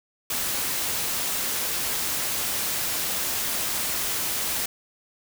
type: noise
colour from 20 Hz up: white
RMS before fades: -27 dBFS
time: 0.3-4.66 s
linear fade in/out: 5 ms
effects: none